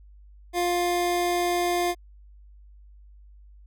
square tone pair together, 351.5 / 703 Hz, F4 / F5, +11 / +11 cents, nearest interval octave, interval 1200 cents, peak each -26 dBFS, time 0.53-1.95 s, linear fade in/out 50 ms, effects added 50 Hz sine -47 dBFS peak until 3.66 s

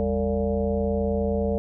sine tone with frequency modulation, 327.3 Hz, E4, 12 cents flat, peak -21 dBFS, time 0-1.58 s, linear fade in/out 0 ms, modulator 125 Hz, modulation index 2.3, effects none

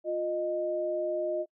sine tone pair together, 352.5 / 617.8 Hz, F4 / D#5, +16 / -12 cents, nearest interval minor seventh, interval 972 cents, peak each -33 / -29 dBFS, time 0.04-1.46 s, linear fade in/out 50 ms, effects noise-tail reverb RT60 0.1 s tail -26 dB re dry

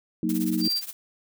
sine chord, D# minor, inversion first, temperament equal with one note detuned, 185 / 233.1 / 313.5 Hz, F#3 / A#3 / D#4, 0 / 0 / +13 cents, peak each -28 / -27 / -26 dBFS, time 0.23-0.68 s, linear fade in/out 2 ms
blue noise with tremolo, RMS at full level -33 dBFS, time 0.29-0.93 s, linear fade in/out 2 ms, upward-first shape triangle, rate 17 Hz, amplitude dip 90%
sine tone, 4709 Hz, D8, 4 cents sharp, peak -23 dBFS, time 0.6-0.82 s, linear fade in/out 50 ms
effects none

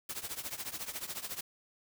white noise with tremolo, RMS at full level -37 dBFS, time 0.09-1.41 s, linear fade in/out 5 ms, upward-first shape triangle, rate 14 Hz, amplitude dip 90%, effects none

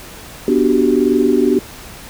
sine chord, G major seventh, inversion first, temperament equal, 246.9 / 293.7 / 370 / 392 Hz, B3 / D4 / F#4 / G4, 0 / 0 / 0 / 0 cents, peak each -16 dBFS, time 0.48-1.59 s, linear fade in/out 2 ms, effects pink hiss -35 dBFS RMS until 2.09 s

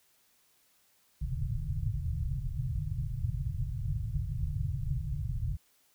white low-pass noise, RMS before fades -33 dBFS, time 1.21-5.57 s, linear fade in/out 10 ms, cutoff 150 Hz, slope 96 dB/octave, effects white hiss -68 dBFS RMS until 5.94 s

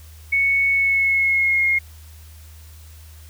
sine tone with pitch glide, 2215 to 2144 Hz, C#7 to C7, -2 to +42 cents, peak -15 dBFS, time 0.32-1.79 s, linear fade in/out 10 ms, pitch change -56 cents, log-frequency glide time 0.7-1.66 s, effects added 78 Hz sine -40 dBFS peak until 3.29 s + white hiss -50 dBFS RMS until 3.29 s

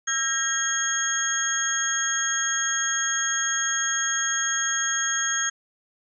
sine tone cluster, 1328 / 1614 / 1873 / 3254 / 6540 Hz, E6 / G#6 / A#6 / G#7 / G#8, +12 / -50 / +8 / -36 / -28 cents, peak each -33 / -28 / -32 / -32 / -25 dBFS, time 0.07-5.5 s, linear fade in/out 10 ms, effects none

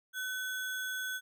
sine tone with sample-and-hold, 1512 Hz, F#6, 37 cents sharp, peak -34 dBFS, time 0.13-1.21 s, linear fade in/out 50 ms, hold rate 4900 Hz, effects none

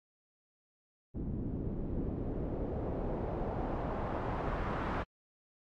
pink noise with low-pass filter sweep, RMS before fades -36 dBFS, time 1.14-5.04 s, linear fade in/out 20 ms, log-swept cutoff 250 to 1400 Hz, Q 1.3, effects AAC 64 kbps

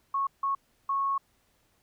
sine tone bursts at uneven times, 1100 Hz, C#6, 14 cents flat, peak -25 dBFS, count 3, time 0.14-0.27 / 0.43-0.55 / 0.89-1.18 s, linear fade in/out 5 ms, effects pink hiss -69 dBFS RMS until 1.82 s

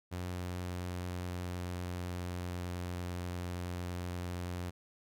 sawtooth tone with pitch glide, 89.7 to 88.77 Hz, F2 to F2, +47 to +29 cents, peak -33 dBFS, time 0.11-4.71 s, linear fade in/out 20 ms, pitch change -18 cents, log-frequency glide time 0.49-3.01 s, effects none

